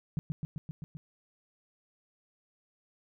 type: tone with echo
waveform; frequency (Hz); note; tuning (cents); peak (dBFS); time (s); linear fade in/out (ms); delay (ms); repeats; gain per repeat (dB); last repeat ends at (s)
sine; 153.5; D#3; -23; -27; 0.17-0.19; 0; 130; 6; -2; 0.97
effects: none